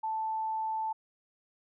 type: tone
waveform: sine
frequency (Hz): 880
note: A5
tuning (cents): 0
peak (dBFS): -30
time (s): 0.03-0.93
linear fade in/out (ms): 10
effects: none